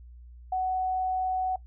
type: tone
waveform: sine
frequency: 746 Hz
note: F#5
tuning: 14 cents sharp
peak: -25 dBFS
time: 0.52-1.56 s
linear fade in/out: 5 ms
effects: noise-tail reverb RT60 0.1 s tail -18 dB re dry + added 60 Hz sine -45 dBFS peak until 1.66 s